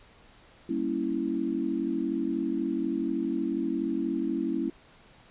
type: chord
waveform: sine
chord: G diminished seventh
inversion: none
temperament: equal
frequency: 196 / 233.1 / 277.2 / 329.6 Hz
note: G3 / Bb3 / Db4 / Fb4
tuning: 0 / 0 / 0 / 0 cents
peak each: -36 / -33 / -31 / -30 dBFS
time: 0.69-4.7 s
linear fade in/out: 5 ms
effects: pink hiss -56 dBFS RMS until 5.3 s + resampled to 8000 Hz